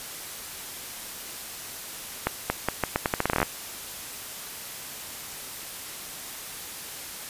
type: accelerating click train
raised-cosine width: 0.5 ms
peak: -7 dBFS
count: 16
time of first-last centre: 2.27-3.429 s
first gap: 230 ms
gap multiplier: 0.81
effects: white hiss -38 dBFS RMS until 7.29 s + resampled to 32000 Hz